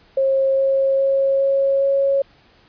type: tone with pitch steps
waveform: sine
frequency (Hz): 538 / 541.1 / 544.3 / 547.4 / 550.6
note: C5 / C#5 / C#5 / C#5 / C#5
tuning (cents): +48 / -42 / -32 / -22 / -12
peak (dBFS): -14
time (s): 0.17-2.22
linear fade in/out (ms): 5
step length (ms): 410
effects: pink hiss -53 dBFS RMS until 2.68 s + resampled to 11025 Hz